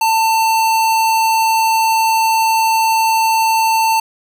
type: tone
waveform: square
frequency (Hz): 894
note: A5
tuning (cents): +27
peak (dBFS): -12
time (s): 0.01-4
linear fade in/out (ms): 5
effects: none